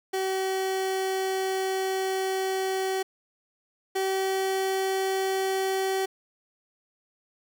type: tone pair in turn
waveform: 30% pulse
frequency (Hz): 380.8 / 383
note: F#4 / G4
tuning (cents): +50 / -40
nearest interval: unison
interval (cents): 10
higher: second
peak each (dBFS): -23 / -22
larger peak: second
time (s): 0.13-3.03 / 3.95-6.06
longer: first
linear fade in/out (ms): 10
effects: none